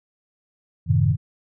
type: chord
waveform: sine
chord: F# diminished seventh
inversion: none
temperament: equal with one note detuned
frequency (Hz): 92.5 / 110 / 130.81 / 154.31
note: F#2 / A2 / C3 / Eb3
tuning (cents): 0 / 0 / 0 / -14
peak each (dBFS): -21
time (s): 0.86-1.17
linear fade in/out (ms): 50
effects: none